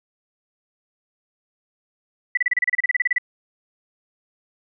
sine tone bursts, 1975.5 Hz, B6, in tune, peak -15 dBFS, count 16, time 2.35-3.183 s, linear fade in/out 5 ms, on 23 ms, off 31 ms, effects none

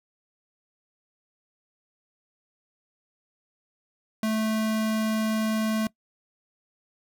square tone, 218.7 Hz, A3, 10 cents flat, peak -24 dBFS, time 4.23-5.87 s, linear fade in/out 2 ms, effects noise-tail reverb RT60 0.1 s tail -21 dB re dry

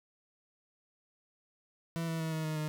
40% pulse tone with pitch steps, 165.8 / 163.23 / 160.71 / 158.22 / 155.77 / 153.36 Hz, E3 / E3 / E3 / D#3 / D#3 / D#3, +10 / -17 / -44 / +29 / +2 / -25 cents, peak -32 dBFS, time 1.96-2.68 s, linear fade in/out 0 ms, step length 120 ms, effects none

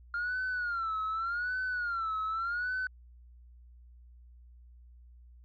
sine tone with vibrato, 1396.9 Hz, F6, in tune, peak -29 dBFS, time 0.14-2.87 s, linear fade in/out 2 ms, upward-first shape sine, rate 0.85 Hz, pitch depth 140 cents each way, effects tanh soft clip ceiling -28 dBFS + added 60 Hz sine -52 dBFS peak until 5.44 s

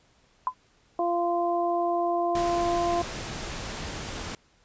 sine tone with exponential decay, 1014 Hz, B5, 45 cents sharp, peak -18 dBFS, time 0.47-0.54 s, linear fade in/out 1 ms, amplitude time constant 15 ms
harmonic tone, 345.5 Hz, F4, 19 cents flat, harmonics 1 / 2 / 3, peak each -28 / -25 / -32 dBFS, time 0.99-3.02 s, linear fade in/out 2 ms
pink noise, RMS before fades -35 dBFS, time 2.35-4.35 s, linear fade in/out 2 ms
effects pink hiss -63 dBFS RMS until 4.64 s + resampled to 16000 Hz

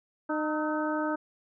harmonic tone with a mistuned harmonic, 305.5 Hz, D#4, 32 cents flat, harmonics 1 / 2 / 3 / 4 / 5, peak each -30 / -33 / -35 / -36 / -37 dBFS, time 0.29-1.16 s, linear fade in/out 10 ms, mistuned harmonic 4, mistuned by +68 cents, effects none

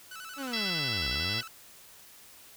sawtooth tone with vibrato, 1400 Hz, F6, 4 cents sharp, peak -38 dBFS, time 0.11-1.48 s, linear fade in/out 5 ms, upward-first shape square, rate 11 Hz, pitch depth 110 cents each way
sawtooth linear two-way sweep, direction down then up, 290 to 58.27 to 124.4 Hz, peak -31 dBFS, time 0.36-1.43 s, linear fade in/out 50 ms, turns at 1.09 s
harmonic tone, 665 Hz, E5, 15 cents sharp, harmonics 3 / 4 / 5 / 6 / 7 / 8, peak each -37 / -37 / -37 / -37 / -37 / -37 dBFS, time 0.53-1.41 s, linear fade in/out 5 ms
effects white hiss -53 dBFS RMS until 2.56 s

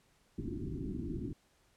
white low-pass noise, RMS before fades -39 dBFS, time 0.38-1.33 s, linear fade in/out 5 ms, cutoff 370 Hz, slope 96 dB/octave, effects pink hiss -70 dBFS RMS until 1.76 s + low-pass 11000 Hz 12 dB/octave

